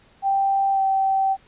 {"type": "tone with pitch glide", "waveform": "sine", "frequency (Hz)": [784, 773.7], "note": ["G5", "G5"], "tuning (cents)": [0, -23], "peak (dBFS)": -17, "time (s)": [0.22, 1.37], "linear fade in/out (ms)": 50, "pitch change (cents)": -23, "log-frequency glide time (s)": [0.72, 0.81], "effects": ["pink hiss -55 dBFS RMS until 1.47 s", "resampled to 8000 Hz"]}